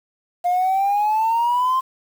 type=exponential sweep; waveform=sine; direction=up; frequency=702 to 1056 Hz; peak=-14 dBFS; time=0.44-1.81 s; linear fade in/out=20 ms; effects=tanh soft clip ceiling -14 dBFS + 7-bit